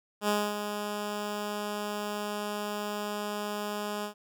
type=tone with ADSR envelope; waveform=10% pulse; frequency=207.7 Hz; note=G#3; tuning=in tune; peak=-16 dBFS; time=0.21-4.14 s; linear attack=74 ms; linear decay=250 ms; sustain=-8 dB; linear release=99 ms; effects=none